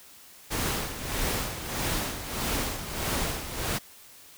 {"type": "noise with tremolo", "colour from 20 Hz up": "pink", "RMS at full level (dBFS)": -28, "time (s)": [0.5, 3.79], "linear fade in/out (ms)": 20, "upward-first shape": "sine", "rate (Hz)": 1.6, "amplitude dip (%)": 65, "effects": ["white hiss -51 dBFS RMS until 4.37 s"]}